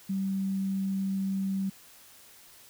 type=tone; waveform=sine; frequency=193.4 Hz; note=G3; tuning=23 cents flat; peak=-27 dBFS; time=0.09-1.7 s; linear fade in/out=10 ms; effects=white hiss -54 dBFS RMS until 2.69 s